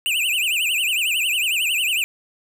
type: tone with vibrato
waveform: square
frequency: 2703 Hz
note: E7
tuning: 43 cents sharp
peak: -19 dBFS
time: 0.06-2.04 s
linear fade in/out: 0 ms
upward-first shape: triangle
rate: 11 Hz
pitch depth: 240 cents each way
effects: none